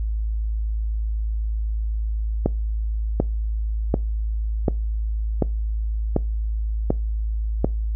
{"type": "click train", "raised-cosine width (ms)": 2, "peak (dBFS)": -4, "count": 8, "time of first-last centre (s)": [2.46, 7.645], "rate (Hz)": 1.35, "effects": ["noise-tail reverb RT60 0.3 s tail -23 dB re dry", "added 54 Hz sine -21 dBFS peak until 7.95 s"]}